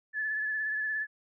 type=tone with vibrato; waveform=sine; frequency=1729 Hz; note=A6; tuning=31 cents flat; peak=-29 dBFS; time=0.13-1.07 s; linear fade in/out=50 ms; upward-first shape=sine; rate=17 Hz; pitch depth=29 cents each way; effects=none